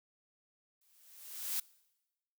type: noise with exponential growth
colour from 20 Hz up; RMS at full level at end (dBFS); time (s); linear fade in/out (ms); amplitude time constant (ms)
blue; -33; 0.81-1.6; 5; 170
effects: noise-tail reverb RT60 1.0 s tail -23 dB re dry